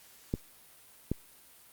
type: clicks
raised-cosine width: 3 ms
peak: -16 dBFS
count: 2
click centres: 0.339 / 1.116 s
effects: white hiss -57 dBFS RMS until 1.72 s + Opus 48 kbps